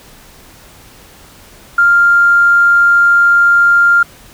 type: tone with tanh clipping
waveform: triangle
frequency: 1396.9 Hz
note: F6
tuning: in tune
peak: -5 dBFS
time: 1.78-4.03 s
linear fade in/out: 5 ms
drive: 3 dB
effects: pink hiss -40 dBFS RMS until 4.33 s